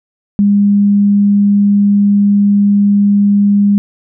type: tone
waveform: sine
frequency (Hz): 202.7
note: G#3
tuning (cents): -42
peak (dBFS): -6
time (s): 0.39-3.78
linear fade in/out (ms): 0
effects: none